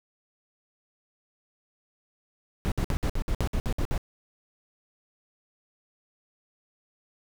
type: noise bursts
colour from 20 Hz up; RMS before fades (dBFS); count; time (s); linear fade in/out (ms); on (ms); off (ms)
brown; -26; 11; 2.65-3.978; 0; 68; 58
effects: none